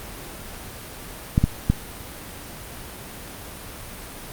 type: clicks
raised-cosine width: 5 ms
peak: -3 dBFS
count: 3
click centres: 1.379 / 1.44 / 1.7 s
effects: pink hiss -37 dBFS RMS until 4.32 s + Opus 32 kbps